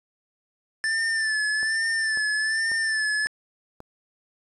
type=tone with vibrato; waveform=square; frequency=1760 Hz; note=A6; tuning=in tune; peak=-23 dBFS; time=0.84-3.27 s; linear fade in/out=0 ms; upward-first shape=sine; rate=1.2 Hz; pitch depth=50 cents each way
type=click train; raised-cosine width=1 ms; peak=-27 dBFS; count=5; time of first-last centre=1.63-3.804 s; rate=1.84 Hz
effects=resampled to 24000 Hz + 8-bit